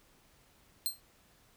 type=tone with exponential decay; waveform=10% pulse; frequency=4167 Hz; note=C8; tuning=8 cents flat; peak=-20 dBFS; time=0.86-1 s; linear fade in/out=0 ms; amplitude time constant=29 ms; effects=pink hiss -65 dBFS RMS until 1.56 s